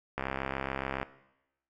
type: click train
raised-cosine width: 0.5 ms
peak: -17 dBFS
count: 58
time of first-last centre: 0.18-1.029 s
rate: 67.1 Hz
effects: noise-tail reverb RT60 0.9 s tail -17 dB re dry